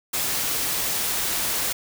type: noise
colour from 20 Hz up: white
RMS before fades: -25 dBFS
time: 0.13-1.73 s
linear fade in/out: 10 ms
effects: none